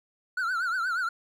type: tone with vibrato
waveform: triangle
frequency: 1429 Hz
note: F6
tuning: 39 cents sharp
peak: -24 dBFS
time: 0.37-1.09 s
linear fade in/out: 5 ms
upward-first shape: triangle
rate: 8.4 Hz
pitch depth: 150 cents each way
effects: none